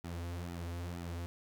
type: tone with flanger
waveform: sawtooth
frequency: 86.3 Hz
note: F2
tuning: 20 cents flat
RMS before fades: -41 dBFS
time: 0.04-1.26 s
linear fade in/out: 0 ms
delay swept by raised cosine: 1.8 to 6.6 ms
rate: 2.1 Hz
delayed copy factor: -0.8
effects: none